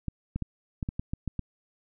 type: clicks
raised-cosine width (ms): 5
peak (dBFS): -18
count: 9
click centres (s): 0.083 / 0.36 / 0.423 / 0.828 / 0.889 / 0.995 / 1.135 / 1.277 / 1.393
effects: none